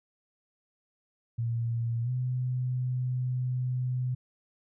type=tone with pitch glide; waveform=sine; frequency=116.54 to 126.36 Hz; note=A#2 to B2; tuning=0 to +40 cents; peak=-27 dBFS; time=1.38-4.15 s; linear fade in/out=10 ms; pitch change=+140 cents; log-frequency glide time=2.03-2.1 s; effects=none